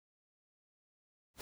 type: noise with exponential growth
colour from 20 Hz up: pink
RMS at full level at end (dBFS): -41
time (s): 1.34-1.41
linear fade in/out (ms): 1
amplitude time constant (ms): 15
effects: none